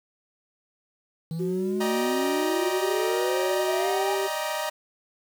triangle exponential sweep, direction up, 159.6 to 830.6 Hz, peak -26 dBFS, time 1.31-4.15 s, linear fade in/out 2 ms
sine tone with pitch glide, 370 to 388.8 Hz, F#4 to G4, 0 to -14 cents, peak -26 dBFS, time 1.39-4.28 s, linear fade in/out 20 ms, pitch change +86 cents, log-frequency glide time 3.78-3.88 s
sawtooth chord, Eb major seventh, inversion third, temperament equal with one note detuned, 587.3 / 622.3 / 784 / 944.8 Hz, D5 / Eb5 / G5 / Bb5, 0 / 0 / 0 / +23 cents, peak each -31 / -27 / -32 / -28 dBFS, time 1.8-4.7 s, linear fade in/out 10 ms
effects 8-bit

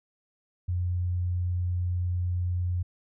sine tone, 89.1 Hz, F2, 35 cents sharp, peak -25 dBFS, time 0.68-2.83 s, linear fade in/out 10 ms, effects none

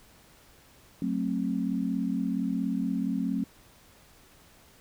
sine chord, F# diminished, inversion none, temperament just, 185 / 222 / 266.4 Hz, F#3 / A3 / C4, 0 / +16 / +31 cents, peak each -31 / -31 / -30 dBFS, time 1.02-3.44 s, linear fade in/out 2 ms, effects pink hiss -57 dBFS RMS until 4.8 s

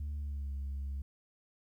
sine tone with pitch glide, 73.42 to 68.9 Hz, D2 to C#2, 0 to -10 cents, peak -33 dBFS, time 0-1.02 s, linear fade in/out 5 ms, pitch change -110 cents, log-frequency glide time 0.14-0.52 s, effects tanh soft clip ceiling -34 dBFS + 12-bit

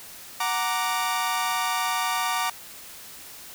sawtooth chord, Gb augmented, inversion none, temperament equal, 740 / 932.3 / 1174.7 Hz, Gb5 / Bb5 / D6, 0 / 0 / 0 cents, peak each -26 / -24 / -24 dBFS, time 0.4-2.5 s, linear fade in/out 5 ms, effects white hiss -43 dBFS RMS until 3.54 s

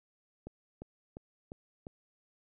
click train, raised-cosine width 2 ms, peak -30 dBFS, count 5, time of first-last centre 0.47-1.869 s, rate 2.86 Hz, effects none

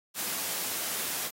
white noise, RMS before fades -33 dBFS, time 0.14-1.31 s, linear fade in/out 50 ms, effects high-pass 150 Hz 12 dB/octave + AAC 48 kbps

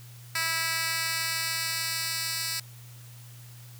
10% pulse tone with high-pass filter sweep, 326.7 Hz, E4, 15 cents flat, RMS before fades -30 dBFS, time 0.35-2.6 s, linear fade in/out 5 ms, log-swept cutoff 2100 to 3800 Hz, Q 0.9, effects added 120 Hz sine -45 dBFS peak until 3.79 s + white hiss -53 dBFS RMS until 3.79 s

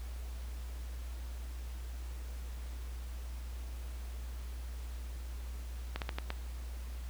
slowing click train, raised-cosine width 0.3 ms, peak -20 dBFS, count 5, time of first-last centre 5.96-6.304 s, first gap 58 ms, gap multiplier 1.27, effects added 60 Hz sine -39 dBFS peak until 7.09 s + pink hiss -55 dBFS RMS until 7.09 s

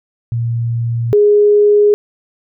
sine tone pair in turn, 117 / 414.5 Hz, A#2 / G#4, +7 / -3 cents, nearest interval octave + minor seventh, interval 2190 cents, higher second, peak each -14 / -6 dBFS, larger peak second, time 0.32-1.13 / 1.13-1.94 s, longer neither, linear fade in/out 0 ms, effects none

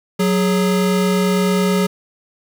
square tone pair together, 185 / 415.3 Hz, F#3 / G#4, 0 / 0 cents, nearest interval octave + major second, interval 1400 cents, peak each -16 / -20 dBFS, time 0.19-1.87 s, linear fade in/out 10 ms, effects 9-bit

